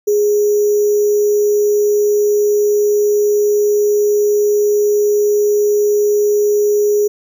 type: tone with sample-and-hold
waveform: sine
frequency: 415.3 Hz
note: G#4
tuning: in tune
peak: -10 dBFS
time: 0.07-7.08 s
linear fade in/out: 10 ms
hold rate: 6300 Hz
effects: none